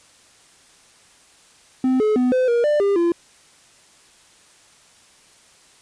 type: tone with pitch steps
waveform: triangle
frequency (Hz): 258.5 / 427.8 / 250.3 / 511 / 473.5 / 594 / 400.2 / 342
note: C4 / A4 / B3 / C5 / A#4 / D5 / G4 / F4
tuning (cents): -21 / -49 / +23 / -41 / +27 / +20 / +36 / -36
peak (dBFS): -13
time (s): 1.84-3.12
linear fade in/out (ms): 2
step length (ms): 160
effects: white hiss -52 dBFS RMS until 5.81 s + resampled to 22050 Hz

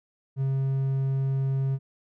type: tone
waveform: triangle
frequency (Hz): 134.9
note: C#3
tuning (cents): -47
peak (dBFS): -21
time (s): 0.36-1.79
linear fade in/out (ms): 50
effects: none

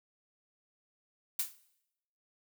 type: noise with exponential decay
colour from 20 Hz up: blue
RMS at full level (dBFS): -28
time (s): 1.39-1.56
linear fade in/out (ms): 5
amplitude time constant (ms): 36
effects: noise-tail reverb RT60 0.8 s tail -18 dB re dry

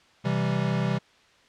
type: chord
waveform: square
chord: C major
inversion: none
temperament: equal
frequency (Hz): 130.81 / 164.81 / 196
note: C3 / E3 / G3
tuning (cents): 0 / 0 / 0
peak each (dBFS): -28 / -29 / -29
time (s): 0.24-0.99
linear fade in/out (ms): 20
effects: white hiss -58 dBFS RMS until 1.48 s + low-pass 4000 Hz 12 dB/octave

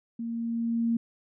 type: tone with level ramp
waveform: sine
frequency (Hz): 231.4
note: A#3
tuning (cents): -13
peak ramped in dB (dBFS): -31 to -22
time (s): 0.19-0.97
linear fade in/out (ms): 5
effects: none

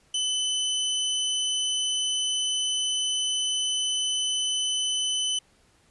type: tone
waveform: sawtooth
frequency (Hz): 3022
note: F#7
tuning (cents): +36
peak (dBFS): -21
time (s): 0.14-5.39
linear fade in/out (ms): 5
effects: pink hiss -62 dBFS RMS until 5.9 s + resampled to 24000 Hz

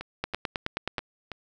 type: two click trains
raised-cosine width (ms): 0.3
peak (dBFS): -20 / -12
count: 5 / 8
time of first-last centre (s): 0.01-1.317 / 0.24-0.982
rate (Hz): 3.06 / 9.43
effects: none

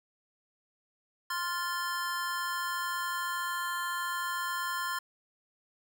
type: chord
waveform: square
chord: F major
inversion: second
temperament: just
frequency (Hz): 1047.7 / 1396.9 / 1746.1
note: C6 / F6 / A6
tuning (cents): +2 / 0 / -14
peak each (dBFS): -35 / -38 / -38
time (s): 1.3-4.99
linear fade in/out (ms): 5
effects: none

